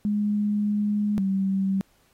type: tone pair in turn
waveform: sine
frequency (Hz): 207.7 / 193.24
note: G#3 / G3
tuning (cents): 0 / -25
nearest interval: minor second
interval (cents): 125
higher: first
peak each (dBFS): -21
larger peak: neither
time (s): 0.05-1.18 / 1.18-1.81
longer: first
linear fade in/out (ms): 0
effects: pink hiss -64 dBFS RMS until 2.13 s + AAC 48 kbps